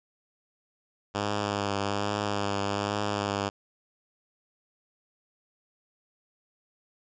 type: tone with vibrato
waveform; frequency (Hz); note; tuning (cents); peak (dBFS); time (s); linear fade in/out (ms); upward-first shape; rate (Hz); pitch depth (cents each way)
5% pulse; 101.7; G#2; -36; -16; 1.14-3.5; 20; triangle; 1.2; 35
effects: resampled to 16000 Hz